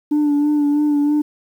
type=tone with vibrato; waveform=sine; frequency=293.7 Hz; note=D4; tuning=in tune; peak=-11 dBFS; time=0.11-1.22 s; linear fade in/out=10 ms; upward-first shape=sine; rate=3.1 Hz; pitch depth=30 cents each way; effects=tanh soft clip ceiling -12 dBFS + 8-bit